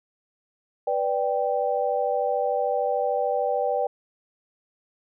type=chord; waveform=sine; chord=G major; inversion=first; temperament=equal; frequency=493.9 / 587.3 / 784 Hz; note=B4 / D5 / G5; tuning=0 / 0 / 0 cents; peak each=-26 dBFS; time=0.87-3.87 s; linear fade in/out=5 ms; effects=none